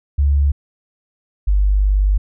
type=tone pair in turn; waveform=sine; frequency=70.9 / 49.49 Hz; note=C#2 / G1; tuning=+40 / +17 cents; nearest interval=tritone; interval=623 cents; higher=first; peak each=-11 dBFS; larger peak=neither; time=0.18-0.52 / 1.47-2.18 s; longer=second; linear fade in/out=10 ms; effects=none